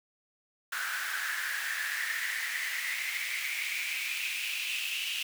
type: noise with high-pass filter sweep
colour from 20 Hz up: pink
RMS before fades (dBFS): -34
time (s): 0.72-5.23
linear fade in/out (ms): 5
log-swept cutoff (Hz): 1500 to 2800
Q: 6.9
effects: none